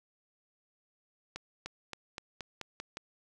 accelerating click train, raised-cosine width 0.2 ms, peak -22 dBFS, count 8, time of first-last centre 1.36-2.971 s, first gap 300 ms, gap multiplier 0.91, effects none

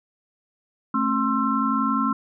sine tone cluster, 219.4 / 270.7 / 1057 / 1337 Hz, A3 / C#4 / C6 / E6, -5 / -41 / +17 / +24 cents, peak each -25 dBFS, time 0.94-2.13 s, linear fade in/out 5 ms, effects none

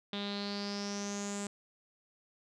sawtooth tone with low-pass filter sweep, 202.4 Hz, G#3, 44 cents flat, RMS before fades -38 dBFS, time 0.13-1.47 s, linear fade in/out 2 ms, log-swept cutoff 3600 to 7800 Hz, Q 7.6, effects none

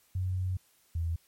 sine tone pair in turn, 92.5 / 83.12 Hz, F#2 / E2, 0 / +15 cents, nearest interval major second, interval 185 cents, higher first, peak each -28 dBFS, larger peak neither, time 0.15-0.57 / 0.95-1.16 s, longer first, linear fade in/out 5 ms, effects white hiss -66 dBFS RMS until 1.27 s + MP3 64 kbps

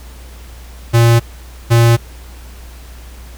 square tone pair in turn, 116.8 / 116.8 Hz, A#2 / A#2, +4 / +4 cents, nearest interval unison, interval 0 cents, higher neither, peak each -7 dBFS, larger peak neither, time 0.93-1.2 / 1.7-1.97 s, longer neither, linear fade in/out 20 ms, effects added 60 Hz sine -32 dBFS peak until 3.37 s + pink hiss -41 dBFS RMS until 3.37 s

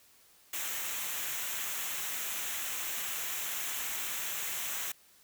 white noise with comb filter, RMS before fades -36 dBFS, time 0.53-4.92 s, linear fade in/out 5 ms, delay 0.21 ms, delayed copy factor -0.6, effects white hiss -62 dBFS RMS until 5.23 s

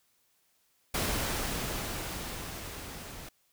pink noise with level ramp, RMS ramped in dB -30 to -45 dBFS, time 0.94-3.29 s, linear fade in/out 5 ms, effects white hiss -71 dBFS RMS until 3.52 s

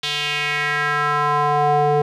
square tone with band-pass filter sweep, 147.3 Hz, D3, 6 cents sharp, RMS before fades -19 dBFS, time 0.03-2.02 s, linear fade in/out 5 ms, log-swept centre 3500 to 560 Hz, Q 2.9, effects none

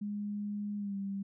sine tone with pitch glide, 206.1 to 197.13 Hz, G#3 to G3, -13 to +10 cents, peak -34 dBFS, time 0.01-1.23 s, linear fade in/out 10 ms, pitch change -77 cents, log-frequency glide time 0.77-0.96 s, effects none

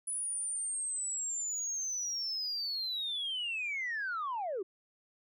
sine linear sweep, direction down, 10000 to 349.2 Hz, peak -32 dBFS, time 0.07-4.63 s, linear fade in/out 10 ms, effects tanh soft clip ceiling -30 dBFS

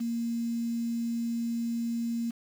sine tone with quantisation, 232.9 Hz, A#3, 1 cent flat, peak -28 dBFS, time 0-2.31 s, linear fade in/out 10 ms, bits 8, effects none

